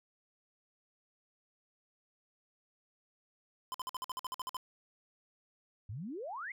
square tone bursts, 1027 Hz, C6, 33 cents flat, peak -37 dBFS, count 12, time 3.72-4.568 s, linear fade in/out 0 ms, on 23 ms, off 52 ms
sine exponential sweep, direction up, 91.3 to 2217 Hz, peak -39 dBFS, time 5.89-6.52 s, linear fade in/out 5 ms
effects none

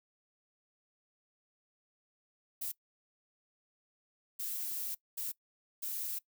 violet noise bursts at uneven times, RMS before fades -38 dBFS, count 4, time 2.61-2.72 / 4.39-4.95 / 5.17-5.32 / 5.82-6.19 s, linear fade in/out 10 ms, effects noise-tail reverb RT60 0.1 s tail -21 dB re dry

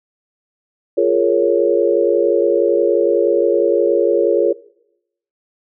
sine chord, Bb minor seventh, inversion second, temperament equal, 349.2 / 415.3 / 466.2 / 554.4 Hz, F4 / Ab4 / Bb4 / Db5, 0 / 0 / 0 / 0 cents, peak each -17 dBFS, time 0.97-4.53 s, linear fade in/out 10 ms, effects noise-tail reverb RT60 0.8 s tail -21 dB re dry

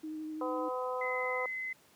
sine tone with vibrato, 311.1 Hz, D#4, in tune, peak -37 dBFS, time 0.03-0.69 s, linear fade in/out 10 ms, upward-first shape triangle, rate 12 Hz, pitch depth 17 cents each way
harmonic tone, 253.2 Hz, B3, 43 cents sharp, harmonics 2 / 3 / 4 / 5, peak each -35 / -42 / -38 / -42 dBFS, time 0.41-1.46 s, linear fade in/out 2 ms
sine tone, 2043 Hz, C7, 42 cents flat, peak -35 dBFS, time 1.01-1.73 s, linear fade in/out 5 ms
effects pink hiss -63 dBFS RMS until 1.95 s + high-pass 150 Hz 12 dB/octave

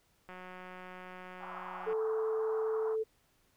click train, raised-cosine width 0.5 ms, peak -33 dBFS, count 301, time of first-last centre 0.29-1.929 s, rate 183 Hz
white band-pass noise, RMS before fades -45 dBFS, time 1.39-2.97 s, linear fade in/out 50 ms, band 720 to 1300 Hz, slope 48 dB/octave
sine tone, 440 Hz, A4, in tune, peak -30 dBFS, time 1.86-3.04 s, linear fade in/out 20 ms
effects pink hiss -71 dBFS RMS until 3.56 s

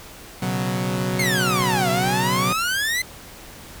sawtooth chord, B suspended second, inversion none, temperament equal, 123.47 / 138.59 / 185 Hz, B2 / C#3 / F#3, 0 / 0 / 0 cents, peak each -22 / -26 / -20 dBFS, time 0.42-2.53 s, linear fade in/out 5 ms
sawtooth exponential two-way sweep, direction down then up, 2201 to 659.3 to 2068 Hz, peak -17 dBFS, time 1.19-3.02 s, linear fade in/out 5 ms, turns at 1.9 s
effects pink hiss -41 dBFS RMS until 3.8 s

